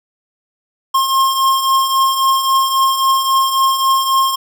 square beating tone pair, 1066 / 1069.7 Hz, C6 / C6, +32 / +38 cents, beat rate 3.7 Hz, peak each -20 / -13 dBFS, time 0.94-4.36 s, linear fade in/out 10 ms, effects none

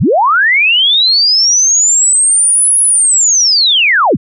sine linear two-way sweep, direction up then down, 63 to 10548 to 63 Hz, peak -6 dBFS, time 0-4.17 s, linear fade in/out 20 ms, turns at 2.79 s, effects none

